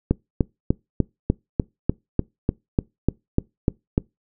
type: click train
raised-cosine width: 3 ms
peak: -4 dBFS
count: 14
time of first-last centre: 0.11-3.979 s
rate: 3.36 Hz
effects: noise-tail reverb RT60 0.2 s tail -24 dB re dry